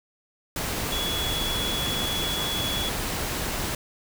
sine tone in noise, 3377 Hz, G#7, 28 cents sharp, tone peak -28 dBFS, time 0.92-2.89 s, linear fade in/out 2 ms, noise pink, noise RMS -29 dBFS, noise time 0.56-3.75 s, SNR -2 dB, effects none

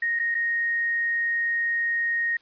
sine tone with dropouts, 1864.7 Hz, A#6, in tune, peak -22 dBFS, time 0.02-2.37 s, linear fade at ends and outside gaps 5 ms, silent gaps 0.191-0.196 / 0.345-0.349 s, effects white hiss -60 dBFS RMS until 2.41 s + resampled to 11025 Hz

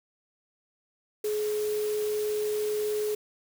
sine tone in noise, 423.3 Hz, G#4, 33 cents sharp, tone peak -26 dBFS, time 1.24-3.15 s, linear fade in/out 5 ms, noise white, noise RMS -41 dBFS, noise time 1.24-3.15 s, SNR +12 dB, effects none

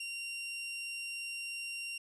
sawtooth tone, 2763 Hz, F7, 19 cents flat, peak -35 dBFS, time 0-1.98 s, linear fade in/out 5 ms, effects resampled to 24000 Hz

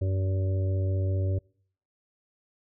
harmonic tone, 95 Hz, F#2, 46 cents sharp, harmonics 1 / 3 / 4 / 5 / 6, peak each -24 / -40 / -38 / -46 / -39 dBFS, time 0.01-1.39 s, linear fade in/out 10 ms, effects noise-tail reverb RT60 0.6 s tail -26 dB re dry

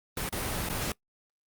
pink noise with dropouts, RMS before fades -32 dBFS, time 0.17-0.92 s, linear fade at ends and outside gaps 2 ms, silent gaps 0.29-0.325 / 0.69-0.697 s, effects noise-tail reverb RT60 0.1 s tail -23 dB re dry + Opus 32 kbps

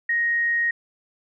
sine tone, 1873 Hz, A#6, 8 cents sharp, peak -19 dBFS, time 0.09-0.71 s, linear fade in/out 5 ms, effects none

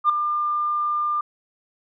sine tone with ADSR envelope, 1199 Hz, D6, 36 cents sharp, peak -10 dBFS, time 0.04-1.21 s, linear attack 55 ms, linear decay 4 ms, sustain -10 dB, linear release 5 ms, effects tanh soft clip ceiling -9 dBFS

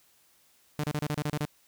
sawtooth tone bursts, 149.2 Hz, D3, 28 cents sharp, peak -24 dBFS, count 9, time 0.79-1.452 s, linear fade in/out 0 ms, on 46 ms, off 31 ms, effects white hiss -64 dBFS RMS until 1.67 s

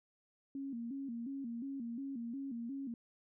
sine tone with vibrato, 253.1 Hz, B3, 43 cents sharp, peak -39 dBFS, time 0.55-2.94 s, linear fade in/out 2 ms, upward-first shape square, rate 2.8 Hz, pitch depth 140 cents each way, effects none

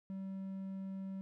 triangle tone, 192.3 Hz, G3, 33 cents flat, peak -38 dBFS, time 0.1-1.21 s, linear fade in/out 0 ms, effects none

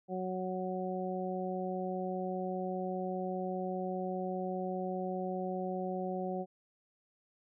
harmonic tone, 185 Hz, F#3, in tune, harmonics 1 / 2 / 3 / 4, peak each -38 / -39 / -40 / -40 dBFS, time 0.08-6.46 s, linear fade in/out 50 ms, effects none

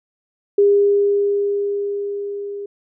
sine tone with level ramp, 404.5 Hz, G#4, 46 cents flat, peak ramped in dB -9 to -26 dBFS, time 0.58-2.66 s, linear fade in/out 5 ms, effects none

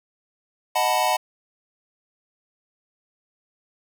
square chord, B dominant seventh, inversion first, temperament equal, 622.3 / 740 / 880 / 987.8 Hz, D#5 / F#5 / A5 / B5, 0 / 0 / 0 / 0 cents, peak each -27 / -24 / -25 / -26 dBFS, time 0.75-1.17 s, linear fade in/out 10 ms, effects none

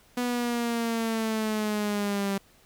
sawtooth linear sweep, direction down, 246.6 to 196 Hz, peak -22 dBFS, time 0.17-2.38 s, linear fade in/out 5 ms, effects pink hiss -59 dBFS RMS until 2.65 s

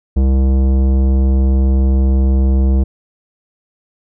sine tone with tanh clipping, 66.2 Hz, C2, 21 cents sharp, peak -11 dBFS, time 0.16-2.84 s, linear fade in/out 10 ms, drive 15 dB, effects none

